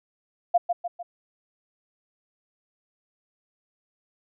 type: tone with echo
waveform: sine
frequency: 698.5 Hz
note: F5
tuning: in tune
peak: -14 dBFS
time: 0.54-0.58 s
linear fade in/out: 10 ms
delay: 150 ms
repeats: 3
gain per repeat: -6 dB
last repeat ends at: 1.03 s
effects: none